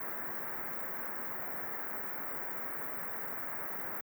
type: band-stop noise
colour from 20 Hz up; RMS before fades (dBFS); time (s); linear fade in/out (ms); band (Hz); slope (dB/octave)
white; -39; 0-4.01; 5; 2000 to 16000; 48
effects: high-pass 150 Hz 12 dB/octave